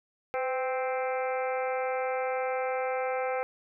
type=harmonic tone with a mistuned harmonic; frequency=261.6 Hz; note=C4; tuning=in tune; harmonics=2 / 3 / 4 / 5 / 6 / 7 / 8 / 9 / 10; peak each=-30 / -33 / -44 / -39 / -42 / -52 / -41 / -43 / -53 dBFS; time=0.34-3.43 s; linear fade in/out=0 ms; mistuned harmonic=2; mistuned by=-42 cents; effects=none